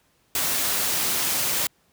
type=noise; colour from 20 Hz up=white; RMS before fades=-24 dBFS; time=0.35-1.67 s; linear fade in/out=2 ms; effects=pink hiss -64 dBFS RMS until 1.92 s + high-pass 60 Hz 12 dB/octave